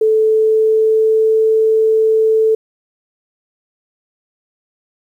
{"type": "tone with pitch glide", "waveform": "sine", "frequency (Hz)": [437.2, 440.5], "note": ["A4", "A4"], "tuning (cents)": [-11, 2], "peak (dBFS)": -9, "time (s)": [0.01, 2.55], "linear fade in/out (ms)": 5, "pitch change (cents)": 13, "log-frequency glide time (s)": [0.24, 1.38], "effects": ["8-bit"]}